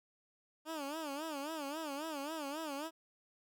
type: tone with vibrato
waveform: 15% pulse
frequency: 299.1 Hz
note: D4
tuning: 32 cents sharp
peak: -33 dBFS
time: 0.65-2.91 s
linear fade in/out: 50 ms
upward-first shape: sine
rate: 3.7 Hz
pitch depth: 150 cents each way
effects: none